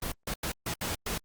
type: noise bursts at uneven times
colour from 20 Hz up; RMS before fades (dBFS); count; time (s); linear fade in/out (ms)
pink; -33; 6; 0.02-0.12 / 0.27-0.34 / 0.43-0.52 / 0.66-0.74 / 0.81-0.95 / 1.06-1.18; 5
effects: Opus 24 kbps